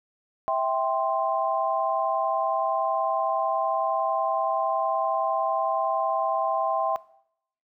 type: chord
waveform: sine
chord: C major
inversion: first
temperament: just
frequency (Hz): 654.1 / 784.9 / 1046.5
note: E5 / G5 / C6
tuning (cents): -14 / +2 / 0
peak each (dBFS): -26 / -27 / -27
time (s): 0.48-6.96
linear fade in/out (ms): 0
effects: noise-tail reverb RT60 0.7 s tail -19 dB re dry